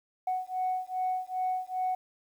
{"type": "beating tone pair", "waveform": "sine", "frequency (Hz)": [740, 742.5], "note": ["F#5", "F#5"], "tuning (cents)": [0, 6], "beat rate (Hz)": 2.5, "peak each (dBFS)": -31, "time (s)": [0.27, 1.95], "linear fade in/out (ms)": 5, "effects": ["tanh soft clip ceiling -23 dBFS", "10-bit"]}